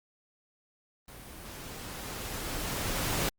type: noise with level ramp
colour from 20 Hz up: pink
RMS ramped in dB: -48 to -29 dBFS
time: 1.08-3.29 s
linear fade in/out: 2 ms
effects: Opus 32 kbps